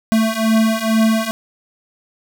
square beating tone pair, 220.5 / 222.7 Hz, A3 / A3, +4 / +21 cents, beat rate 2.2 Hz, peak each -18 / -16 dBFS, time 0.12-1.31 s, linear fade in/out 0 ms, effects none

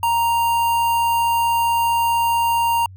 square tone with notch filter, 932.3 Hz, A#5, in tune, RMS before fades -18 dBFS, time 0.03-2.86 s, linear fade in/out 2 ms, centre 5400 Hz, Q 0.92, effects added 94 Hz sine -37 dBFS peak until 2.96 s

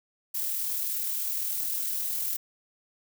violet noise with amplitude modulation, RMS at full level -29 dBFS, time 0.34-2.37 s, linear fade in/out 10 ms, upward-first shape sine, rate 39.8 Hz, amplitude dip 30%, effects none

